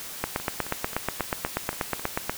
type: two click trains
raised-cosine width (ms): 0.5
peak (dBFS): -21 / -9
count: 7 / 18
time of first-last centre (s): 0.4-1.996 / 0.24-2.296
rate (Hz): 3.76 / 8.27
effects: white hiss -38 dBFS RMS until 2.37 s